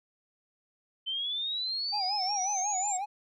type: exponential sweep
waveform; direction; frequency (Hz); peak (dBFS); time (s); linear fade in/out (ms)
sine; up; 3066 to 7560; -30; 1.06-2.98; 20
type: tone with vibrato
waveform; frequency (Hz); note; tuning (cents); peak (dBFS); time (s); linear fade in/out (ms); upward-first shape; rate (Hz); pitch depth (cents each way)
triangle; 784; G5; 0; -29; 1.92-3.06; 20; sine; 5.5; 120
effects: none